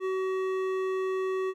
sine tone with hard clipping, 377.5 Hz, F#4, 35 cents sharp, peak -29 dBFS, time 0-1.54 s, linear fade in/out 50 ms, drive 12 dB, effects none

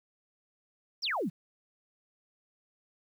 sine exponential sweep, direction down, 6070 to 143.7 Hz, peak -29 dBFS, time 1.02-1.3 s, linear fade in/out 20 ms, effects 10-bit

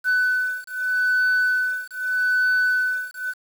sine beating tone pair, 1500 / 1500.81 Hz, F#6 / F#6, +23 / +24 cents, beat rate 0.81 Hz, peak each -20 / -20 dBFS, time 0.04-3.34 s, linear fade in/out 50 ms, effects tanh soft clip ceiling -15 dBFS + 7-bit

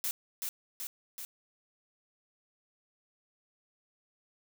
blue noise with echo, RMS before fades -33 dBFS, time 0.04-0.11 s, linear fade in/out 0 ms, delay 380 ms, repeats 3, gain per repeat -3 dB, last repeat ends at 1.25 s, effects none

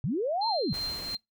sine linear two-way sweep, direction up then down, 110 to 938 to 110 Hz, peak -26 dBFS, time 0.04-0.73 s, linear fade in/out 0 ms, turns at 0.48 s
sine tone with tremolo, 4162 Hz, C8, 10 cents flat, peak -29 dBFS, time 0.41-1.17 s, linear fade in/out 10 ms, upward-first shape triangle, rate 2.9 Hz, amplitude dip 60%
pink noise, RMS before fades -42 dBFS, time 0.74-1.15 s, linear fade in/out 0 ms
effects noise-tail reverb RT60 0.2 s tail -24 dB re dry

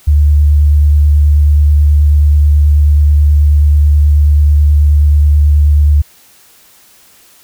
sine tone with vibrato, 73.7 Hz, D2, 7 cents sharp, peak -4 dBFS, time 0.07-6.02 s, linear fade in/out 10 ms, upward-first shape sine, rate 9.3 Hz, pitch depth 16 cents each way, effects white hiss -44 dBFS RMS until 7.43 s

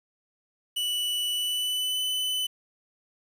45% pulse tone with pitch glide, 2960 to 3010 Hz, F#7 to F#7, 0 to +29 cents, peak -26 dBFS, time 0.76-2.47 s, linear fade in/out 10 ms, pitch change +29 cents, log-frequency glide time 1.33-2 s, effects 9-bit

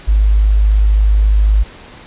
sine tone, 51.91 Hz, G#1, in tune, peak -7 dBFS, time 0.07-1.64 s, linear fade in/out 20 ms, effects pink hiss -37 dBFS RMS until 2.06 s + resampled to 8000 Hz

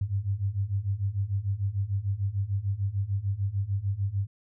sine beating tone pair, 95.5 / 102.2 Hz, G2 / G#2, -45 / -27 cents, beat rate 6.7 Hz, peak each -30 / -28 dBFS, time 0.01-4.27 s, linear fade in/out 5 ms, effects none

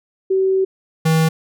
sine / square tone pair in turn, 381.5 / 160.4 Hz, G4 / E3, -47 / -47 cents, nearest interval octave + minor third, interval 1500 cents, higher first, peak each -13 dBFS, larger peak neither, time 0.3-0.65 / 1.05-1.29 s, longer first, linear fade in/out 10 ms, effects none

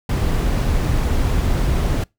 brown noise, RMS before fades -18 dBFS, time 0.09-2.04 s, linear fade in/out 5 ms, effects noise-tail reverb RT60 0.2 s tail -24 dB re dry

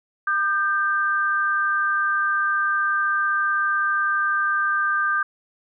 sine tone pair together, 1207.6 / 1568 Hz, D6 / G6, +48 / 0 cents, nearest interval perfect fourth, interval 452 cents, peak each -22 / -21 dBFS, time 0.27-5.23 s, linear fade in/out 5 ms, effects none

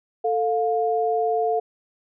sine tone pair together, 443.6 / 707 Hz, A4 / F5, +14 / +21 cents, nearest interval minor sixth, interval 807 cents, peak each -22 dBFS, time 0.24-1.6 s, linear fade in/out 10 ms, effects none

